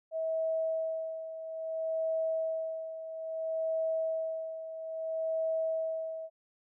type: tone with tremolo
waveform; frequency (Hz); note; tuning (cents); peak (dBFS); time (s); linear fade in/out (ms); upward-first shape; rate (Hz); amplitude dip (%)
sine; 645; E5; -38; -28; 0.11-6.3; 50; sine; 0.6; 70
effects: none